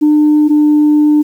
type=tone pair in turn; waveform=sine; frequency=300.7 / 299.3 Hz; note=D4 / D4; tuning=+41 / +33 cents; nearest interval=unison; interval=8 cents; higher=first; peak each=-4 dBFS; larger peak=neither; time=0.01-0.49 / 0.49-1.23 s; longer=second; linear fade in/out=20 ms; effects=tanh soft clip ceiling -3 dBFS + 7-bit